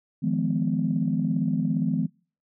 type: chord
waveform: sine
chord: F half-diminished seventh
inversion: third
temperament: just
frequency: 157.15 / 174.61 / 209.5 / 251.4 Hz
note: Eb3 / F3 / Ab3 / Cb4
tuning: +18 / 0 / +15 / +31 cents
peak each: -27 dBFS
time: 0.22-2.07 s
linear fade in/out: 20 ms
effects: noise-tail reverb RT60 0.4 s tail -25 dB re dry + tanh soft clip ceiling -12 dBFS